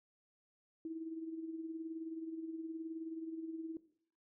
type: tone with tremolo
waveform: sine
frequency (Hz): 324.1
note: E4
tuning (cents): -29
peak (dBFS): -38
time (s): 0.85-3.77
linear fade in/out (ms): 2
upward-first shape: sine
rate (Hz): 19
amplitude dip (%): 50
effects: noise-tail reverb RT60 0.6 s tail -17 dB re dry